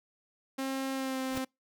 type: tone with pitch glide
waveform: sawtooth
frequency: 267.4 to 262 Hz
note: C4 to C4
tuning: +38 to +2 cents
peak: -28 dBFS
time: 0.58-1.45 s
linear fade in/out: 10 ms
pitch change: -36 cents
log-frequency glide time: 0.94-1.18 s
type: noise with exponential growth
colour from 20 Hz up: pink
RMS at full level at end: -36 dBFS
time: 1.25-1.38 s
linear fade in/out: 1 ms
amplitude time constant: 27 ms
effects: noise-tail reverb RT60 0.2 s tail -26 dB re dry